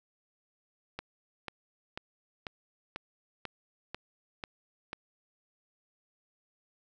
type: click train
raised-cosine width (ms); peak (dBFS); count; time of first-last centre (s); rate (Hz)
0.3; -21; 9; 0.99-4.931; 2.03
effects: none